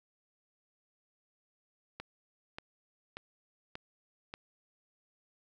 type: click train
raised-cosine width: 0.3 ms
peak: -25 dBFS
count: 5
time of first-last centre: 2-4.339 s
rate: 1.71 Hz
effects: 11-bit